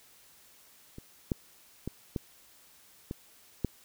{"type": "clicks", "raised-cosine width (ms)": 3, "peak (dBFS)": [-30, -15, -21, -18, -22, -15], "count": 6, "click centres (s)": [0.984, 1.318, 1.876, 2.162, 3.111, 3.647], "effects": ["white hiss -59 dBFS RMS until 3.84 s"]}